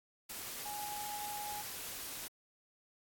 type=tone in noise; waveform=sine; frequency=830.6 Hz; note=G#5; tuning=in tune; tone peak=-41 dBFS; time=0.65-1.62 s; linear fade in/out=10 ms; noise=white; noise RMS=-44 dBFS; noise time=0.29-2.28 s; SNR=0 dB; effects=AAC 64 kbps